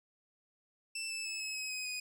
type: tone with pitch steps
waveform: 20% pulse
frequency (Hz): 2662 / 2633 / 2604 / 2576 / 2548 / 2520 / 2492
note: E7 / E7 / E7 / E7 / D#7 / D#7 / D#7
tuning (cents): +16 / -3 / -22 / -41 / +41 / +21 / +2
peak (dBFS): -32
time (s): 0.95-2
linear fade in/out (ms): 5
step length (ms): 150
effects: none